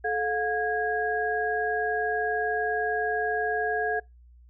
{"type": "tone cluster", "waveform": "sine", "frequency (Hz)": [433.2, 714, 1645], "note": ["A4", "F5", "G#6"], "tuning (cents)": [-27, 38, -17], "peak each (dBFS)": -29, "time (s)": [0.04, 4], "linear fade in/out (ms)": 10, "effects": ["noise-tail reverb RT60 0.2 s tail -24 dB re dry", "added 60 Hz sine -50 dBFS peak until 4.49 s"]}